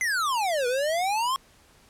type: exponential two-way sweep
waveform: square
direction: down then up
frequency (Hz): 2093 to 477.3 to 1095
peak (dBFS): -24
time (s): 0.01-1.36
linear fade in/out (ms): 0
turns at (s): 0.67
effects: pink hiss -57 dBFS RMS until 1.89 s + low-pass 12000 Hz 12 dB/octave